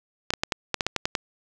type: clicks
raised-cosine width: 0.2 ms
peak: -6 dBFS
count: 10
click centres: 0.305 / 0.337 / 0.435 / 0.522 / 0.743 / 0.808 / 0.866 / 0.963 / 1.055 / 1.152 s
effects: none